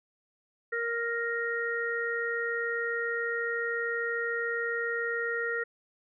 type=harmonic tone; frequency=466.8 Hz; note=A#4; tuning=2 cents sharp; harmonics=1 / 3 / 4; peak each=-33 / -34 / -32 dBFS; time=0.72-5.64 s; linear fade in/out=10 ms; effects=none